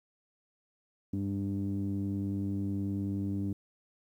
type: tone with low-pass filter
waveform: sawtooth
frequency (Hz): 98.8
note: G2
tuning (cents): +14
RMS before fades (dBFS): -33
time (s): 1.13-3.53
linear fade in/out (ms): 5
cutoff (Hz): 260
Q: 9
effects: 11-bit